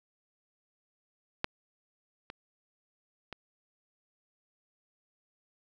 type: clicks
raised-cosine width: 0.3 ms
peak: -12 / -25 / -24 dBFS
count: 3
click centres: 1.444 / 2.301 / 3.327 s
effects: none